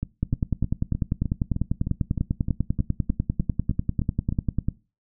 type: two click trains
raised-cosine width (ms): 5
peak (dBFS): -10 / -14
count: 46 / 15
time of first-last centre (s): 0.23-4.685 / 0.03-4.324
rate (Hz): 10.1 / 3.26
effects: noise-tail reverb RT60 0.3 s tail -20 dB re dry